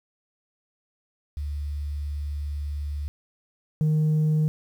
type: tone pair in turn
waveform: sine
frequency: 73 / 154.41 Hz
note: D2 / D#3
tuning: -10 / -13 cents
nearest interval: octave + minor second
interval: 1297 cents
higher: second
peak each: -27 / -16 dBFS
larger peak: second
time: 1.37-3.08 / 3.81-4.48 s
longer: first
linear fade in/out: 0 ms
effects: tanh soft clip ceiling -18 dBFS + 9-bit